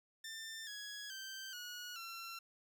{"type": "tone with pitch steps", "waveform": "15% pulse", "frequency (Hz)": [1790, 1670.1, 1558.3, 1453.9, 1356.6], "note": ["A6", "G#6", "G6", "F#6", "E6"], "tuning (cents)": [29, 9, -11, -31, 49], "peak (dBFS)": -39, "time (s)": [0.24, 2.39], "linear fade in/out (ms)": 5, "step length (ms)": 430, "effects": []}